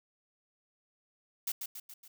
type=noise with echo; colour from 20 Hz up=blue; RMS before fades=-34 dBFS; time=1.47-1.52 s; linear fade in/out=5 ms; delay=140 ms; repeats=4; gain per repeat=-5 dB; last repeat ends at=2.08 s; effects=none